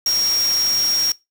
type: tone in noise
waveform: sine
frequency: 5588 Hz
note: F8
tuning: in tune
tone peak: -16 dBFS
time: 0.06-1.12 s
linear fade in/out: 2 ms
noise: white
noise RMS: -28 dBFS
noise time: 0.06-1.12 s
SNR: +9 dB
effects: noise-tail reverb RT60 0.2 s tail -21 dB re dry